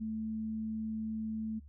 sine tone, 219.4 Hz, A3, 5 cents flat, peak -34 dBFS, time 0-1.6 s, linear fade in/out 20 ms, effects noise-tail reverb RT60 0.1 s tail -21 dB re dry + added 72 Hz sine -50 dBFS peak until 1.68 s

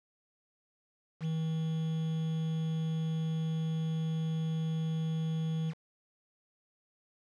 triangle tone with quantisation, 160.3 Hz, E3, 48 cents flat, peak -28 dBFS, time 1.2-5.74 s, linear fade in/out 50 ms, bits 8, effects low-pass 5000 Hz 12 dB/octave

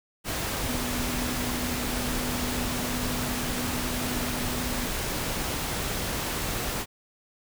sine tone in noise, 246.9 Hz, B3, in tune, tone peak -33 dBFS, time 0.64-4.89 s, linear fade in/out 50 ms, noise pink, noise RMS -30 dBFS, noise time 0.24-6.86 s, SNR -6 dB, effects none

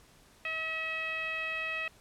10% pulse tone with low-pass filter, 642 Hz, E5, 46 cents flat, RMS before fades -35 dBFS, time 0.45-1.88 s, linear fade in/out 2 ms, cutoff 2400 Hz, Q 5.9, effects pink hiss -60 dBFS RMS until 2 s + low-pass 12000 Hz 12 dB/octave

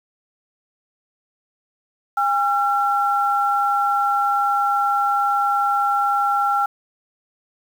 sine tone pair together, 809 / 1360.6 Hz, G#5 / F6, -46 / -46 cents, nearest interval major sixth, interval 900 cents, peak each -19 dBFS, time 2.17-6.66 s, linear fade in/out 5 ms, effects 7-bit

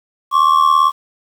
triangle ring-modulated tone, 1108.7 Hz, C#6, in tune, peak -4 dBFS, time 0.31-0.92 s, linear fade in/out 50 ms, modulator 38.9 Hz, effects 7-bit

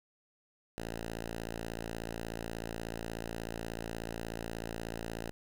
5% pulse tone, 56.5 Hz, A1, 47 cents sharp, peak -27 dBFS, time 0.78-5.31 s, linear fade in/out 0 ms, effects none

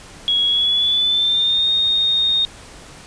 sine tone with pitch glide, 3329 to 3694 Hz, G#7 to A#7, +3 to -16 cents, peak -14 dBFS, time 0.28-2.45 s, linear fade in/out 0 ms, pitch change +181 cents, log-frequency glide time 0.47-1.69 s, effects pink hiss -40 dBFS RMS until 3.06 s + resampled to 22050 Hz

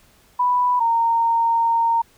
sine tone pair in turn, 988 / 922.2 Hz, B5 / A#5, 0 / -19 cents, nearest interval minor second, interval 119 cents, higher first, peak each -15 dBFS, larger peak neither, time 0.39-0.8 / 0.8-2.02 s, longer second, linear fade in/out 10 ms, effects pink hiss -55 dBFS RMS until 2.17 s

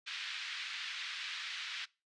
white band-pass noise, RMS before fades -42 dBFS, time 0.06-1.86 s, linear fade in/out 20 ms, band 1500 to 4000 Hz, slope 24 dB/octave, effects noise-tail reverb RT60 0.3 s tail -23 dB re dry + resampled to 22050 Hz

